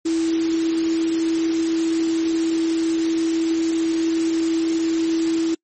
sine tone in noise, 327.7 Hz, E4, 10 cents flat, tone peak -17 dBFS, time 0.05-5.55 s, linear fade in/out 10 ms, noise white, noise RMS -32 dBFS, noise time 0.05-5.55 s, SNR +12 dB, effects noise-tail reverb RT60 0.1 s tail -26 dB re dry + MP3 32 kbps

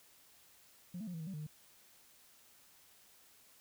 sine tone with pitch steps, 178.1 / 220.4 / 178.6 / 163.5 / 158.3 / 192.4 / 151.3 / 152.4 Hz, F3 / A3 / F3 / E3 / D#3 / G3 / D#3 / D#3, +34 / +3 / +39 / -14 / +30 / -32 / -48 / -36 cents, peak -39 dBFS, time 0.94-1.468 s, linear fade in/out 5 ms, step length 66 ms, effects tanh soft clip ceiling -38 dBFS + white hiss -64 dBFS RMS until 3.6 s

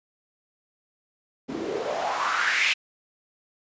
white noise with band-pass filter sweep, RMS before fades -26 dBFS, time 1.48-2.74 s, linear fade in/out 20 ms, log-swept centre 260 to 2700 Hz, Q 4.4, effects resampled to 16000 Hz

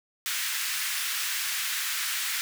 pink high-pass noise, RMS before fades -30 dBFS, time 0.26-2.41 s, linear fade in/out 0 ms, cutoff 1500 Hz, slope 24 dB/octave, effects none

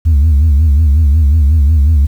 sine tone with vibrato, 74.9 Hz, D2, 35 cents sharp, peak -3 dBFS, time 0.05-2.07 s, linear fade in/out 20 ms, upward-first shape sine, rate 5.5 Hz, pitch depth 150 cents each way, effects tanh soft clip ceiling -4 dBFS + 7-bit

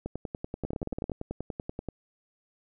two click trains, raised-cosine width 2 ms, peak -19 / -20 dBFS, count 9 / 20, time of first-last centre 0.65-1.097 / 0.06-1.887 s, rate 17.9 / 10.4 Hz, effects none

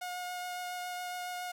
sawtooth tone with vibrato, 720 Hz, F#5, 47 cents flat, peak -33 dBFS, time 0.01-1.52 s, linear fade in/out 10 ms, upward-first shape triangle, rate 7.2 Hz, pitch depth 12 cents each way, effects 10-bit

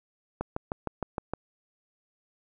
click train, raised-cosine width 1 ms, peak -16 dBFS, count 7, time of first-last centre 0.41-1.336 s, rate 6.48 Hz, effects none

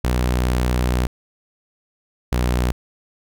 sawtooth tone pair in turn, 61.74 / 61.31 Hz, B1 / B1, 0 / -12 cents, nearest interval unison, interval 12 cents, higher first, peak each -13 dBFS, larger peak neither, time 0.04-1.07 / 2.32-2.72 s, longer first, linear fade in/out 5 ms, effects none

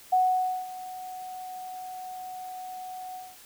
sine tone with ADSR envelope, 740 Hz, F#5, in tune, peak -18 dBFS, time 0.12-3.37 s, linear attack 11 ms, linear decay 530 ms, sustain -18 dB, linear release 220 ms, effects white hiss -51 dBFS RMS until 3.45 s

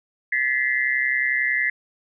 sine tone cluster, 1734 / 1936 / 2067 Hz, A6 / B6 / C7, -26 / -35 / -22 cents, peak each -24 / -23 / -24 dBFS, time 0.32-1.7 s, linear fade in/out 5 ms, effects none

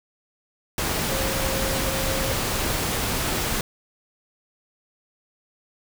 sine tone in noise, 535 Hz, C5, 38 cents sharp, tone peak -30 dBFS, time 1.09-2.32 s, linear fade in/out 2 ms, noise pink, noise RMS -25 dBFS, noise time 0.78-3.61 s, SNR -8 dB, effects none

